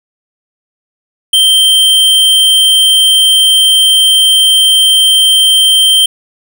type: tone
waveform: square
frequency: 3136 Hz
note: G7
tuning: in tune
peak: -5 dBFS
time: 1.33-6.06 s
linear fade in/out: 5 ms
effects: none